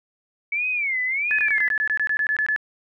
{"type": "tone with vibrato", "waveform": "sine", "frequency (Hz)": 2243, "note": "C#7", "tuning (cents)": 20, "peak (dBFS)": -21, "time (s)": [0.52, 1.69], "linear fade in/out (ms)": 5, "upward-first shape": "sine", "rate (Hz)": 1.5, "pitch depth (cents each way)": 200}
{"type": "tone bursts", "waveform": "sine", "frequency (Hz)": 1724, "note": "A6", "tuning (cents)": -36, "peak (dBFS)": -19, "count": 13, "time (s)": [1.31, 2.562], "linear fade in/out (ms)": 0, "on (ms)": 76, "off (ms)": 22}
{"effects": []}